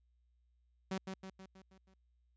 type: tone with echo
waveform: sawtooth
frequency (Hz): 190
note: F#3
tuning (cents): +46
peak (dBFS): -32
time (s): 0.91-0.98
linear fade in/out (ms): 5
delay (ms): 160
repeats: 6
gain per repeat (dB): -5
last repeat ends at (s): 1.94
effects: added 60 Hz sine -70 dBFS peak until 2.36 s + resampled to 16000 Hz